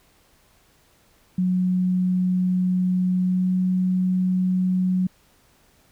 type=tone with pitch glide; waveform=sine; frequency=182.9 to 184.17 Hz; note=F#3 to F#3; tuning=-20 to -8 cents; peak=-18 dBFS; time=1.38-5.07 s; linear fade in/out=5 ms; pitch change=+12 cents; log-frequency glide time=3.21-3.52 s; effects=pink hiss -59 dBFS RMS until 5.91 s